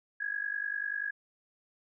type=tone with amplitude modulation; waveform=sine; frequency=1661.2 Hz; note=G#6; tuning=in tune; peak=-28 dBFS; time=0.2-1.11 s; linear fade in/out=10 ms; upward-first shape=sine; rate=50.2 Hz; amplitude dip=85%; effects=none